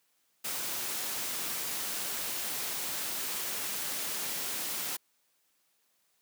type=noise; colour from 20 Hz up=white; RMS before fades=-35 dBFS; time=0.44-4.97 s; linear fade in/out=10 ms; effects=white hiss -73 dBFS RMS until 6.21 s + high-pass 150 Hz 12 dB/octave